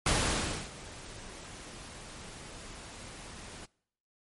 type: noise with ADSR envelope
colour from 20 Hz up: pink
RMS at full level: -26 dBFS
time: 0.06-3.66 s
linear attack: 4 ms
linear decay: 620 ms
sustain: -20 dB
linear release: 12 ms
effects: noise-tail reverb RT60 0.7 s tail -25 dB re dry + MP3 48 kbps